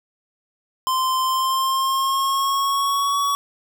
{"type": "tone with pitch glide", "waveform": "square", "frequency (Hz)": [1039, 1126.5], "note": ["C6", "C#6"], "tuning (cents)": [-12, 28], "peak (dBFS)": -19, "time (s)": [0.87, 3.35], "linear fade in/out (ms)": 0, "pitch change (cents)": 140, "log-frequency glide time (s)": [1.22, 3.2], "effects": []}